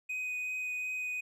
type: tone with vibrato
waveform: triangle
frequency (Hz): 2500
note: D#7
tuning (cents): +8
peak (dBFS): -32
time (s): 0.09-1.21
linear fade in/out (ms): 10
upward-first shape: triangle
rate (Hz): 2.7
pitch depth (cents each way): 9
effects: none